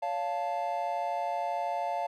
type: chord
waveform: triangle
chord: Db augmented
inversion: none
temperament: equal with one note detuned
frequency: 565.7 / 698.5 / 880 Hz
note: Db5 / F5 / A5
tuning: +35 / 0 / 0 cents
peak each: -35 / -30 / -32 dBFS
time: 0.02-2.07 s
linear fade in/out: 10 ms
effects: none